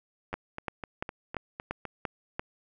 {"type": "two click trains", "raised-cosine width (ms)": 0.5, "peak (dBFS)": [-16, -21], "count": [7, 7], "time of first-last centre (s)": [[0.34, 2.395], [0.33, 1.853]], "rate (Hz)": [2.92, 3.94], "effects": []}